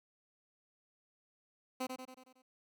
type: tone with echo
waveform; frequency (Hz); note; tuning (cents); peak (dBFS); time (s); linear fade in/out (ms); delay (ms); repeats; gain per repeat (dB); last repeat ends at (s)
15% pulse; 257.3; C4; -29; -29; 1.8-1.87; 10; 92; 6; -5; 2.422
effects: none